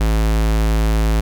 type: tone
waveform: square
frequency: 54.3 Hz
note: A1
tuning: 22 cents flat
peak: -14 dBFS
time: 0-1.21 s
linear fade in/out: 10 ms
effects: none